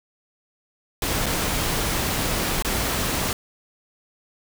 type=noise with dropouts; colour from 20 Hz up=pink; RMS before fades=-24 dBFS; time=1.02-3.33 s; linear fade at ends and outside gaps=2 ms; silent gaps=1.26-1.264 / 2.624-2.647 s; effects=none